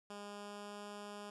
10% pulse tone with pitch glide, 204.3 to 205.7 Hz, G#3 to G#3, -28 to -16 cents, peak -38 dBFS, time 0.1-1.3 s, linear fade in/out 2 ms, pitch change +12 cents, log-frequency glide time 0.22-0.85 s, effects resampled to 24000 Hz

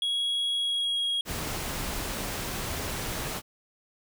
triangle tone with pitch glide, 3322 to 3290 Hz, G#7 to G#7, 0 to -17 cents, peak -24 dBFS, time 0.02-1.21 s, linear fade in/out 2 ms, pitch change -17 cents, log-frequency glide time 0.56-1.06 s
pink noise, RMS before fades -33 dBFS, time 1.25-3.42 s, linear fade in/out 50 ms
effects none

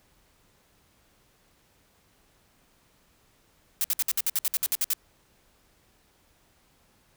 blue noise bursts, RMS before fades -25 dBFS, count 13, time 3.81-4.934 s, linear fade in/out 0 ms, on 32 ms, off 59 ms, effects pink hiss -64 dBFS RMS until 7.16 s

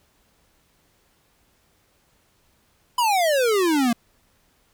square exponential sweep, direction down, 1010 to 226.7 Hz, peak -18 dBFS, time 2.98-3.93 s, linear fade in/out 5 ms, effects pink hiss -63 dBFS RMS until 4.73 s

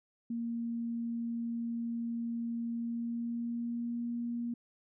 sine tone with pitch glide, 233.1 to 236.9 Hz, A#3 to A#3, 0 to +28 cents, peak -33 dBFS, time 0.3-4.54 s, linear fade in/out 5 ms, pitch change +28 cents, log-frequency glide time 2.73-4.05 s, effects none

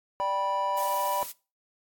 triangle chord, G major, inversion second, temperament just, 588 / 784 / 980 Hz, D5 / G5 / B5, +2 / 0 / -14 cents, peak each -30 / -32 / -26 dBFS, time 0.2-1.23 s, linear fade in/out 0 ms
blue noise, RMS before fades -38 dBFS, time 0.77-1.32 s, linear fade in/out 5 ms
effects noise-tail reverb RT60 0.3 s tail -20 dB re dry + AAC 64 kbps

